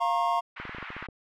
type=chord; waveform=triangle; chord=Bb minor; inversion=second; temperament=equal with one note detuned; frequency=698.5 / 932.3 / 1082.8 Hz; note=F5 / Bb5 / Db6; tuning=0 / 0 / -41 cents; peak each=-26 dBFS; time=0-0.41 s; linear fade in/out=20 ms
type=band-pass noise; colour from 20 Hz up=pink; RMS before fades=-41 dBFS; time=0.56-1.07 s; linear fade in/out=10 ms; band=1100 to 2400 Hz; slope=24 dB/octave
type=clicks; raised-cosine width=2 ms; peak=-28 dBFS; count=10; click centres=0.6 / 0.653 / 0.694 / 0.748 / 0.784 / 0.827 / 0.904 / 0.966 / 1.026 / 1.087 s
effects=none